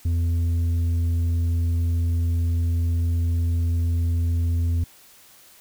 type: tone with tanh clipping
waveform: sine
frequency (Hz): 84.4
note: E2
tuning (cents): +41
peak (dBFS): -20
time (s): 0.05-4.84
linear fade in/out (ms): 5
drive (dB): 5
effects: white hiss -51 dBFS RMS until 5.6 s